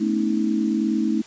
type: tone cluster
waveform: sine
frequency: 217.8 / 246.9 / 276.5 / 319.1 Hz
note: A3 / B3 / C#4 / D#4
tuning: -17 / 0 / -4 / +44 cents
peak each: -22 / -30 / -27 / -23 dBFS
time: 0-1.22 s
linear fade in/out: 10 ms
effects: white hiss -45 dBFS RMS until 1.26 s + resampled to 16000 Hz